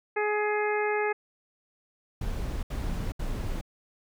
harmonic tone, 420 Hz, G#4, 19 cents sharp, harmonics 1 / 2 / 3 / 4 / 5 / 6, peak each -27 / -31 / -37 / -34 / -34 / -40 dBFS, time 0.16-1.13 s, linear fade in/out 10 ms
brown noise bursts, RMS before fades -31 dBFS, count 3, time 2.21-3.612 s, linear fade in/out 5 ms, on 420 ms, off 71 ms
effects none

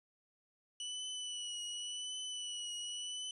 sawtooth tone with vibrato, 2960 Hz, F#7, in tune, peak -37 dBFS, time 0.8-3.31 s, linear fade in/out 2 ms, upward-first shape triangle, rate 0.9 Hz, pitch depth 37 cents each way, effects resampled to 24000 Hz

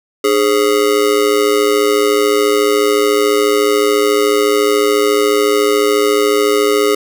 square tone with amplitude modulation, 415.3 Hz, G#4, in tune, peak -7 dBFS, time 0.24-6.95 s, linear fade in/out 5 ms, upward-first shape sine, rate 114 Hz, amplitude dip 85%, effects none

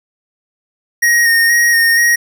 square tone with vibrato, 1864.7 Hz, A#6, in tune, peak -9 dBFS, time 1.02-2.16 s, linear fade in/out 10 ms, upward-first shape square, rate 2.1 Hz, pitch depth 19 cents each way, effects none

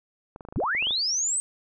clicks, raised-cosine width 1 ms, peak -26 dBFS, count 12, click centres 0.361 / 0.408 / 0.451 / 0.487 / 0.525 / 0.56 / 0.602 / 0.637 / 0.75 / 0.825 / 0.87 / 0.908 s
sine linear sweep, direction up, 50.9 to 8380 Hz, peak -23 dBFS, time 0.56-1.4 s, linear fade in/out 0 ms
effects none

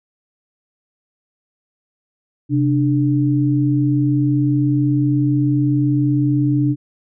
sine tone pair together, 131.7 / 295.7 Hz, C3 / D4, +12 / +12 cents, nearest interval octave + major second, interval 1400 cents, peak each -16 dBFS, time 2.49-6.76 s, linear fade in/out 50 ms, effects none

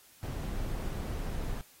brown noise, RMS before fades -35 dBFS, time 0.23-1.61 s, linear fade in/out 0 ms, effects white hiss -59 dBFS RMS until 1.8 s + AAC 48 kbps

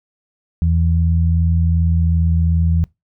sine tone pair together, 82.41 / 165.1 Hz, E2 / E3, 0 / +3 cents, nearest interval octave, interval 1203 cents, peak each -13 / -19 dBFS, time 0.62-2.84 s, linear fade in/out 0 ms, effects noise-tail reverb RT60 0.2 s tail -23 dB re dry

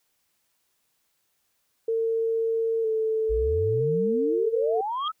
sine tone with vibrato, 446.7 Hz, A4, 26 cents sharp, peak -22 dBFS, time 1.88-4.81 s, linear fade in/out 5 ms, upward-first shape square, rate 0.52 Hz, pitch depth 23 cents each way
sine exponential sweep, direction up, 51.91 to 1335 Hz, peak -26 dBFS, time 3.29-5.12 s, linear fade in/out 20 ms
sine tone with exponential growth, 3239 Hz, G#7, 44 cents flat, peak -27 dBFS, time 4.9-5.08 s, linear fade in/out 2 ms, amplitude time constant 38 ms
effects white hiss -72 dBFS RMS until 5.2 s

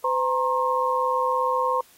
sine tone cluster, 509 / 933 / 1070 Hz, C5 / A#5 / C6, -48 / +1 / +38 cents, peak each -25 / -25 / -24 dBFS, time 0.04-1.81 s, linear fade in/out 5 ms, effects white hiss -55 dBFS RMS until 1.97 s + AAC 48 kbps

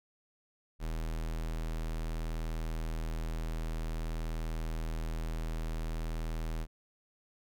square tone, 40.26 Hz, E1, 40 cents flat, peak -34 dBFS, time 0.79-6.67 s, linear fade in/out 50 ms, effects none

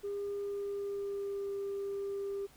sine tone with pitch glide, 404 to 397.5 Hz, G#4 to G4, -48 to +24 cents, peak -33 dBFS, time 0.03-2.47 s, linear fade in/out 20 ms, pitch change -28 cents, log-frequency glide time 0.33-1.55 s, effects tanh soft clip ceiling -32 dBFS + pink hiss -61 dBFS RMS until 2.56 s

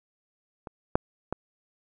clicks, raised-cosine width 1 ms, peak -24 / -6 / -15 dBFS, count 3, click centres 0.672 / 0.955 / 1.326 s, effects none

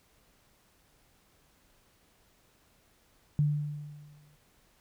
sine tone with exponential decay, 147.8 Hz, D3, 11 cents sharp, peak -21 dBFS, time 3.39-4.36 s, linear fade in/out 0 ms, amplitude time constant 210 ms, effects pink hiss -66 dBFS RMS until 4.8 s

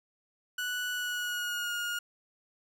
30% pulse tone with pitch glide, 1477 to 1428.3 Hz, F#6 to F6, -3 to +38 cents, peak -29 dBFS, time 0.58-1.99 s, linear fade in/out 5 ms, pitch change -59 cents, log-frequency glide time 0.92-1.73 s, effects none

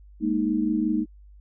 sine chord, Ab suspended second, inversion none, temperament equal, 207.7 / 233.1 / 311.1 Hz, Ab3 / Bb3 / Eb4, 0 / 0 / 0 cents, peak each -27 / -26 / -24 dBFS, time 0.2-1.06 s, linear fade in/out 50 ms, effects added 50 Hz sine -46 dBFS peak until 1.4 s

